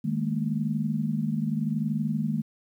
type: chord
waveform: sine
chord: D# suspended fourth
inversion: none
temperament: equal with one note detuned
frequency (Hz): 155.56 / 207.7 / 228.5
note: D#3 / G#3 / A#3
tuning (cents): 0 / 0 / -34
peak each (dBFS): -29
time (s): 0.04-2.42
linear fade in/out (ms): 10
effects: 10-bit